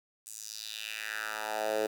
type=tone with high-pass filter sweep; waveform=10% pulse; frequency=108.3 Hz; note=A2; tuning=27 cents flat; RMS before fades=-36 dBFS; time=0.26-1.87 s; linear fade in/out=10 ms; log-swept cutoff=8400 to 430 Hz; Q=2.7; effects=9-bit